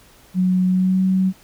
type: tone with pitch glide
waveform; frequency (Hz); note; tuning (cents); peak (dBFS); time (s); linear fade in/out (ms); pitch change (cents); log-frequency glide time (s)
sine; 183.9 to 188.09; F#3 to F#3; -10 to +29; -14; 0.34-1.33; 50; +39; 0.68-1.02
effects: pink hiss -50 dBFS RMS until 1.43 s